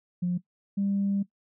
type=tone pair in turn; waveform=sine; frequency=177.7 / 198.71 Hz; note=F3 / G3; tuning=+30 / +24 cents; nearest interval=major second; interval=194 cents; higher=second; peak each=-23 dBFS; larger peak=neither; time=0.22-0.38 / 0.77-1.23 s; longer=second; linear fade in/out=10 ms; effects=noise-tail reverb RT60 0.1 s tail -17 dB re dry + tanh soft clip ceiling -19 dBFS